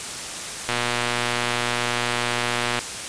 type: click train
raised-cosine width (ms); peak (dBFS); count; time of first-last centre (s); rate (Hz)
0.3; -6; 253; 0.69-2.79; 120
effects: white hiss -31 dBFS RMS until 3.08 s + resampled to 22050 Hz